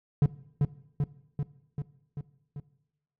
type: tone with echo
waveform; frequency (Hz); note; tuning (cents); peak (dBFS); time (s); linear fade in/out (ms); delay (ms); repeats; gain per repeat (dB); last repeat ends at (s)
triangle; 143.8; D3; -36; -15; 0.22-0.26; 2; 390; 6; -3; 2.6
effects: noise-tail reverb RT60 0.9 s tail -19 dB re dry